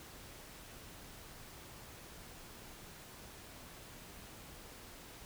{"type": "silence", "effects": ["pink hiss -53 dBFS RMS until 5.25 s"]}